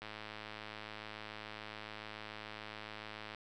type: click train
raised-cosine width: 0.3 ms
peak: -29 dBFS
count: 357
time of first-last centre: 0.02-3.347 s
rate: 107 Hz
effects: none